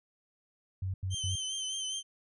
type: tone bursts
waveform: sine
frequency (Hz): 94.3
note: F#2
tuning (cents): +33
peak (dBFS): -31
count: 3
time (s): 0.82-1.356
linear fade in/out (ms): 5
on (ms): 120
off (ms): 88
type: tone with vibrato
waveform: 25% pulse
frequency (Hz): 3100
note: G7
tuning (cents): -20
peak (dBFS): -30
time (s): 1.1-2.03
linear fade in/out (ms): 50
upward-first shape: sine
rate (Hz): 4.9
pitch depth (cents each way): 40
effects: resampled to 24000 Hz